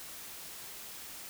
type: silence
effects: white hiss -46 dBFS RMS until 1.29 s